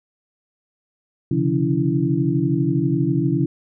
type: tone cluster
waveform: sine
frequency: 130.8 / 143.1 / 170.8 / 285.3 / 332.4 Hz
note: C3 / D3 / F3 / C#4 / E4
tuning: 0 / -45 / -38 / +50 / +15 cents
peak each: -23 dBFS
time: 1.31-3.46 s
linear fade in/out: 5 ms
effects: none